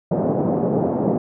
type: band-pass noise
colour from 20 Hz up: pink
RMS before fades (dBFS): -20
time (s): 0.11-1.18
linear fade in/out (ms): 5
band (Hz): 150 to 690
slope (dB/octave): 24
effects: none